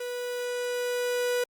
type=tone with level ramp; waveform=45% pulse; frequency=490.7 Hz; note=B4; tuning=11 cents flat; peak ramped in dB=-32 to -24 dBFS; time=0-1.44 s; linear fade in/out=5 ms; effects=Opus 32 kbps